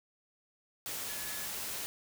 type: tone in noise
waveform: sine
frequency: 1708 Hz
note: G#6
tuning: 48 cents sharp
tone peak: -48 dBFS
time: 1.09-1.46 s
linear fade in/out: 0 ms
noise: white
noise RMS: -39 dBFS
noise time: 0.86-1.86 s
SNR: -12 dB
effects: none